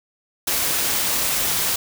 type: noise with amplitude modulation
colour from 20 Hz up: white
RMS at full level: -20 dBFS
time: 0.47-1.76 s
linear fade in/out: 5 ms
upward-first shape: sine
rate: 203 Hz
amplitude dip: 30%
effects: none